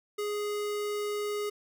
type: tone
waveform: square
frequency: 415.3 Hz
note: G#4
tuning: in tune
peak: -31 dBFS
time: 0.18-1.5 s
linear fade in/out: 10 ms
effects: none